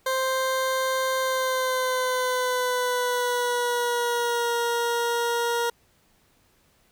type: tone with pitch glide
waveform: 20% pulse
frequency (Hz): 523.3 to 471.6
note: C5 to A#4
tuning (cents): 0 to +20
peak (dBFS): -18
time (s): 0.06-5.7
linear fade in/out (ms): 5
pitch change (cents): -180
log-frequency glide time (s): 1.19-4.53
effects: pink hiss -63 dBFS RMS until 6.91 s